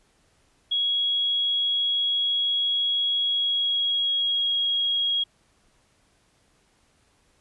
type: tone with pitch glide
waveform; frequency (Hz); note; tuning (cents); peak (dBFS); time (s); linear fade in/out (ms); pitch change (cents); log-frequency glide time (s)
sine; 3322 to 3291; G#7 to G#7; 0 to -16; -21; 0.71-5.24; 10; -16; 3.18-4.52
effects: pink hiss -64 dBFS RMS until 7.4 s + resampled to 24000 Hz